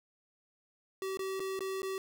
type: tone with dropouts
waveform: square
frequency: 383.2 Hz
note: G4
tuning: 39 cents flat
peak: -35 dBFS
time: 1.02-1.98 s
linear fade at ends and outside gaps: 1 ms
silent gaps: 1.172-1.192 / 1.396-1.402 / 1.592-1.606 / 1.82-1.83 s
effects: none